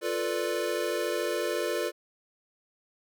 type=chord; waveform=square; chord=B half-diminished seventh; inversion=second; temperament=equal; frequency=349.2 / 440 / 493.9 / 587.3 Hz; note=F4 / A4 / B4 / D5; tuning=0 / 0 / 0 / 0 cents; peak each=-34 dBFS; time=0.01-1.92 s; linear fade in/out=50 ms; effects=none